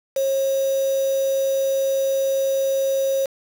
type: tone with quantisation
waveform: sine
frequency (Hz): 541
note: C#5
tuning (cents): -42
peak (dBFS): -18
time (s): 0.16-3.26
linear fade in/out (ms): 5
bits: 5
effects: none